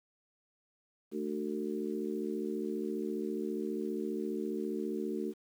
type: harmonic tone with a mistuned harmonic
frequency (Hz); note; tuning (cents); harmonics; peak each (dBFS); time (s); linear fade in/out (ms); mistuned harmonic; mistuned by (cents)
74.8; D2; +32; 3 / 4 / 5 / 6; -38 / -39 / -37 / -42; 1.11-5.34; 50; 3; -40
effects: 10-bit